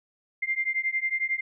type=beating tone pair; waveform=sine; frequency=2093 / 2104 Hz; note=C7 / C7; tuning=0 / +9 cents; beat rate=11 Hz; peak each=-28 dBFS; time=0.42-1.41 s; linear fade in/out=10 ms; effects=none